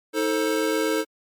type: chord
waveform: square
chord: A diminished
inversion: second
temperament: just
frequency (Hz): 316.8 / 440 / 528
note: Eb4 / A4 / C5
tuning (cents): +31 / 0 / +16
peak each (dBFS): -26 / -25 / -29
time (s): 0.13-1.05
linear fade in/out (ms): 50
effects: MP3 96 kbps